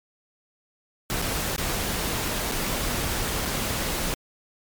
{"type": "noise with dropouts", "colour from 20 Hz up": "pink", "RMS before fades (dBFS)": -27, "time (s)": [1.1, 4.14], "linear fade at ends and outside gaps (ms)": 0, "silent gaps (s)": [[1.216, 1.222], [1.562, 1.581], [2.514, 2.52], [3.453, 3.457]], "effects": ["MP3 96 kbps"]}